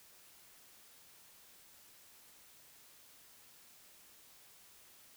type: silence
effects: white hiss -61 dBFS RMS until 5.16 s